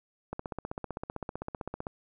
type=click train; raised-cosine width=1 ms; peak=-21 dBFS; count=25; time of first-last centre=0.33-1.868 s; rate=15.6 Hz; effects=none